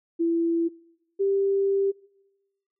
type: tone pair in turn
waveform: sine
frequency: 334.5 / 393.7 Hz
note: E4 / G4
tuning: +25 / +8 cents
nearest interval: minor third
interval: 283 cents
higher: second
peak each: -20 dBFS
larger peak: neither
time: 0.19-0.69 / 1.19-1.92 s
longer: second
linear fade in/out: 20 ms
effects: noise-tail reverb RT60 1.0 s tail -24 dB re dry